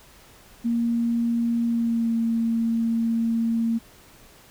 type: tone with pitch glide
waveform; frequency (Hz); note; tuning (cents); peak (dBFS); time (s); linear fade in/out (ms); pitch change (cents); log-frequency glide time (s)
sine; 233.8 to 229; A#3 to A#3; +5 to -31; -20; 0.64-3.79; 20; -36; 1.65-2.15
effects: pink hiss -51 dBFS RMS until 4.5 s